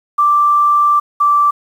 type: tone pair in turn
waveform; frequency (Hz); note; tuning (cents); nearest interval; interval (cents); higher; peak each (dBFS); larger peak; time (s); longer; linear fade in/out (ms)
sine; 1174.7 / 1167.9; D6 / D6; 0 / -10; unison; 10; first; -8; neither; 0.18-1 / 1.2-1.51; first; 10
effects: 7-bit